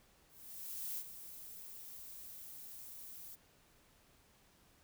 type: noise with ADSR envelope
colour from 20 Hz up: violet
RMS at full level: -41 dBFS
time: 0.28-3.36 s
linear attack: 700 ms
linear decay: 53 ms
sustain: -10 dB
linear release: 20 ms
effects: pink hiss -68 dBFS RMS until 4.83 s